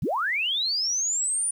sine linear sweep, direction up, 77.78 to 9550 Hz, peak -23 dBFS, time 0.02-1.51 s, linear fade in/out 5 ms, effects 9-bit

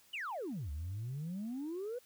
sine exponential two-way sweep, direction down then up, 3087 to 69.6 to 510 Hz, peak -36 dBFS, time 0.13-1.99 s, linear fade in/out 10 ms, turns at 0.71 s, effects tanh soft clip ceiling -35 dBFS + white hiss -65 dBFS RMS until 2.05 s

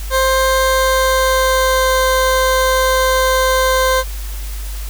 20% pulse tone with pitch glide, 526 to 519.7 Hz, C5 to C5, +9 to -12 cents, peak -7 dBFS, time 0.1-4.04 s, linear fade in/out 50 ms, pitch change -21 cents, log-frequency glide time 0.45-1.99 s, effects added 50 Hz sine -22 dBFS peak until 4.89 s + white hiss -34 dBFS RMS until 4.89 s

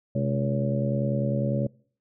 harmonic tone with a mistuned harmonic, 70.1 Hz, C#2, 20 cents sharp, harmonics 2 / 3 / 4 / 5 / 6 / 7 / 8, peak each -26 / -28 / -35 / -38 / -40 / -39 / -30 dBFS, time 0.15-1.67 s, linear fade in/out 5 ms, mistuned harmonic 2, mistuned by -150 cents, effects noise-tail reverb RT60 0.5 s tail -24 dB re dry

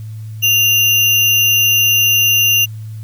sine tone with sample-and-hold, 2794 Hz, F7, in tune, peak -9 dBFS, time 0.42-2.66 s, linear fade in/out 20 ms, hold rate 8820 Hz, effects added 109 Hz sine -25 dBFS peak until 3.03 s + white hiss -50 dBFS RMS until 3.03 s

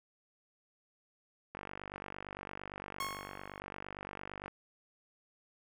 click train, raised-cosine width 0.5 ms, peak -27 dBFS, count 144, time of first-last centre 1.55-4.48 s, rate 48.8 Hz
sawtooth tone with exponential decay, 1089 Hz, C#6, 31 cents flat, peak -30 dBFS, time 3-3.6 s, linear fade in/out 2 ms, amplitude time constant 130 ms
effects none

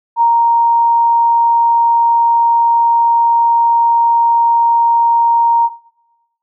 sine tone, 932.3 Hz, A#5, in tune, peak -7 dBFS, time 0.16-5.7 s, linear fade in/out 50 ms, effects noise-tail reverb RT60 1.0 s tail -19 dB re dry

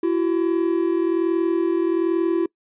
triangle tone pair together, 336.2 / 377.4 Hz, E4 / F#4, +34 / +34 cents, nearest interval major second, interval 200 cents, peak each -17 / -21 dBFS, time 0.03-2.46 s, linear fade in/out 5 ms, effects noise-tail reverb RT60 0.1 s tail -24 dB re dry + resampled to 8000 Hz

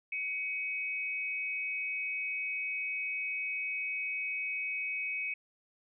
sine tone pair together, 2240 / 2536 Hz, C#7 / D#7, +18 / +32 cents, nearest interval major second, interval 214 cents, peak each -36 / -35 dBFS, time 0.12-5.34 s, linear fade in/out 5 ms, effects none

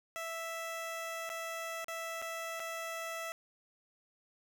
15% pulse tone with dropouts, 659.3 Hz, E5, in tune, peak -32 dBFS, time 0.16-3.32 s, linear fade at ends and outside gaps 0 ms, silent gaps 1.292-1.3 / 1.844-1.883 / 2.217-2.223 / 2.596-2.601 s, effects none

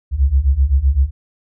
sine beating tone pair, 63.9 / 71.7 Hz, C2 / D2, -40 / -41 cents, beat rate 7.8 Hz, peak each -15 / -13 dBFS, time 0.11-1.11 s, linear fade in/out 50 ms, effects none

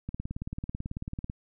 click train, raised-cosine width 5 ms, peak -22 dBFS, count 23, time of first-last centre 0.09-1.299 s, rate 18.2 Hz, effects none

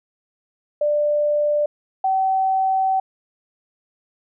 sine tone pair in turn, 592 / 764.5 Hz, D5 / G5, +14 / -44 cents, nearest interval major third, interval 442 cents, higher second, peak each -16 dBFS, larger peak neither, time 0.81-1.66 / 2.04-3 s, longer second, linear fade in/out 5 ms, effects none

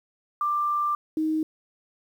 sine tone pair in turn, 1184 / 313.6 Hz, D6 / D#4, +14 / +14 cents, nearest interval octave + major seventh, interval 2300 cents, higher first, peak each -22 dBFS, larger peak neither, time 0.41-0.95 / 1.17-1.43 s, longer first, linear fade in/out 2 ms, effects 9-bit

